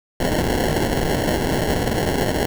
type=noise with sample-and-hold; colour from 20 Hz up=blue; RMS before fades=-20 dBFS; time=0.2-2.46 s; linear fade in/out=5 ms; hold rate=1225 Hz; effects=none